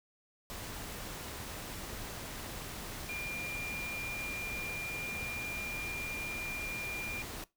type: tone in noise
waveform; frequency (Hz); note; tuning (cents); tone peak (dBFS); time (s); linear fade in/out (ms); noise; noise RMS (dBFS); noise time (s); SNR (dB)
sine; 2398; D7; +36; -38; 3.09-7.22; 0; pink; -43; 0.5-7.44; +2
effects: noise-tail reverb RT60 0.2 s tail -20 dB re dry